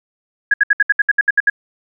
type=tone bursts; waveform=sine; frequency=1661.2 Hz; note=G#6; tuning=in tune; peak=-8 dBFS; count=11; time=0.51-1.499 s; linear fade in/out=5 ms; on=29 ms; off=67 ms; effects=none